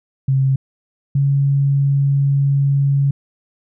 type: tone pair in turn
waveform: sine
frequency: 134.2 / 139.43 Hz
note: C3 / C#3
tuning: +44 / +10 cents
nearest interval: minor second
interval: 66 cents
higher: second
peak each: -12 dBFS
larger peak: neither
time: 0.28-0.56 / 1.15-3.11 s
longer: second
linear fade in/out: 5 ms
effects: none